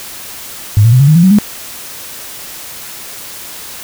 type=tone with pitch steps; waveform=sine; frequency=104.2 / 114.95 / 126.81 / 139.9 / 154.33 / 170.25 / 187.82 / 207.2 Hz; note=G#2 / A#2 / B2 / C#3 / D#3 / F3 / F#3 / G#3; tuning=+6 / -24 / +46 / +16 / -14 / -44 / +26 / -4 cents; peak=-3 dBFS; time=0.77-1.386 s; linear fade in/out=0 ms; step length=77 ms; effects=white hiss -28 dBFS RMS until 3.83 s